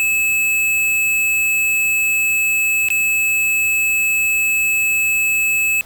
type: tone with dropouts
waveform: square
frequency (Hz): 2600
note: E7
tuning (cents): -24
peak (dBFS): -15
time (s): 0-5.81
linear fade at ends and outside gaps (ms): 0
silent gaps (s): 2.886-2.903
effects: pink hiss -42 dBFS RMS until 5.85 s